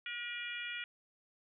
harmonic tone, 479.3 Hz, A#4, 48 cents sharp, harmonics 3 / 4 / 5 / 6 / 7, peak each -45 / -45 / -43 / -46 / -49 dBFS, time 0.06-0.84 s, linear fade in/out 2 ms, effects none

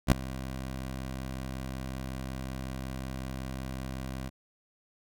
15% pulse tone with ADSR envelope, 65.41 Hz, C2, in tune, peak -10 dBFS, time 0.07-4.3 s, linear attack 46 ms, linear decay 6 ms, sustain -19 dB, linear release 25 ms, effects none

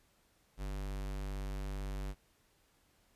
square tone, 48.91 Hz, G1, 3 cents flat, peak -38 dBFS, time 0.57-2.15 s, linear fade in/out 50 ms, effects pink hiss -71 dBFS RMS until 3.15 s + resampled to 32000 Hz

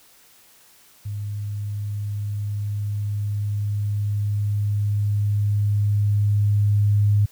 sine tone with level ramp, 103.1 Hz, G#2, 12 cents flat, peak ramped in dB -26 to -14 dBFS, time 1.05-7.26 s, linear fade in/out 10 ms, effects white hiss -53 dBFS RMS until 7.31 s

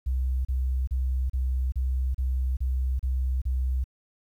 sine tone bursts, 64.3 Hz, C2, 30 cents flat, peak -23 dBFS, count 9, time 0.06-3.842 s, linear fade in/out 10 ms, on 390 ms, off 34 ms, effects 10-bit

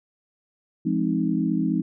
sine chord, F minor seventh, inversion none, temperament equal with one note detuned, 171.81 / 207.7 / 261.6 / 311.1 Hz, F3 / Ab3 / C4 / Eb4, -28 / 0 / 0 / 0 cents, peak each -26 dBFS, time 0.85-1.82 s, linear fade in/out 10 ms, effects none

